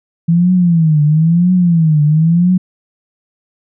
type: tone with vibrato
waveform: sine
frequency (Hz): 164.81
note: E3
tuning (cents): 0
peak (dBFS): -7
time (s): 0.28-2.58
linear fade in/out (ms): 10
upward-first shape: triangle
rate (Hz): 1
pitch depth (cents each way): 200
effects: none